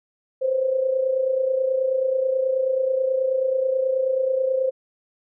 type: tone with amplitude modulation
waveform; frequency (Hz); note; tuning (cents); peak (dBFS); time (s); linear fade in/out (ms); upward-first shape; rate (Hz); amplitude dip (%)
sine; 523.3; C5; 0; -16; 0.41-4.71; 20; sine; 29.3; 60
effects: none